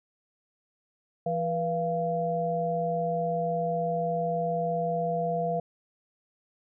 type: tone cluster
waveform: sine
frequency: 167.9 / 487.2 / 687 Hz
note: E3 / B4 / F5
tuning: +32 / -24 / -29 cents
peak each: -32 / -31 / -28 dBFS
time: 1.26-5.6 s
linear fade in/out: 5 ms
effects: none